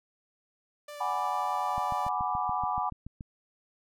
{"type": "tone with vibrato", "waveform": "sawtooth", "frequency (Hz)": 587.3, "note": "D5", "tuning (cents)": 0, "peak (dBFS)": -37, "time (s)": [0.88, 2.09], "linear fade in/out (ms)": 5, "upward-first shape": "square", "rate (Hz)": 6.8, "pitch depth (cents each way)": 8}
{"type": "chord", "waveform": "sine", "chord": "G# half-diminished seventh", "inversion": "third", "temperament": "equal", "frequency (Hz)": [740, 830.6, 987.8, 1174.7], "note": ["F#5", "G#5", "B5", "D6"], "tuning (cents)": [0, 0, 0, 0], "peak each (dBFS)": -33, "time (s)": [1, 2.9], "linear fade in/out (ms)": 10}
{"type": "click train", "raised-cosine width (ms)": 5, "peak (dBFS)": -28, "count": 11, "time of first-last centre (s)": [1.78, 3.209], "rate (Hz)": 7}
{"effects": []}